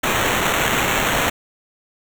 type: noise with sample-and-hold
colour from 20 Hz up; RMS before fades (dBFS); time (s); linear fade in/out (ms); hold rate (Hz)
blue; -19; 0.03-1.3; 10; 4900
effects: none